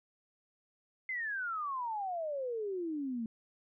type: exponential sweep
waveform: sine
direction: down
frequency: 2100 to 220 Hz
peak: -34 dBFS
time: 1.09-3.26 s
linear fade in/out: 2 ms
effects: none